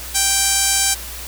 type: tone with band-pass filter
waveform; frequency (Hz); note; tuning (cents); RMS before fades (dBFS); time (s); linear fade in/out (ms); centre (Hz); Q
sawtooth; 784; G5; 0; -17; 0.14-0.95; 20; 8200; 1.6
effects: added 60 Hz sine -34 dBFS peak until 1.27 s + white hiss -32 dBFS RMS until 1.27 s